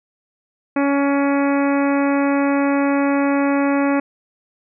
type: harmonic tone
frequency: 280.5 Hz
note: C#4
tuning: 21 cents sharp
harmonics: 1 / 2 / 3 / 4 / 5 / 6 / 7 / 8 / 9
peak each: -16 / -22 / -26 / -28 / -30 / -32 / -33 / -34 / -35 dBFS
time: 0.76-4 s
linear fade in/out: 5 ms
effects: none